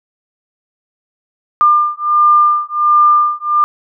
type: beating tone pair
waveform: sine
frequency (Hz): 1199 / 1200.4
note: D6 / D6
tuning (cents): +36 / +38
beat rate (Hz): 1.4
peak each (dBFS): -11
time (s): 1.61-3.64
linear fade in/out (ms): 0
effects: none